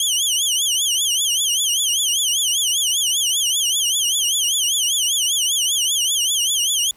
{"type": "tone with vibrato", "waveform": "20% pulse", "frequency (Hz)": 3136, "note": "G7", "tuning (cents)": 0, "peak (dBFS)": -11, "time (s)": [0, 6.91], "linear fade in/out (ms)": 2, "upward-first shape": "triangle", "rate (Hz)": 5.1, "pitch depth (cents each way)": 200, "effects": ["pink hiss -54 dBFS RMS until 6.96 s"]}